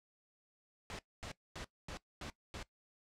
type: noise bursts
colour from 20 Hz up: pink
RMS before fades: -45 dBFS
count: 6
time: 0.9-2.628 s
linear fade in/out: 0 ms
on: 88 ms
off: 240 ms
effects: noise-tail reverb RT60 0.1 s tail -18 dB re dry + low-pass 6000 Hz 12 dB/octave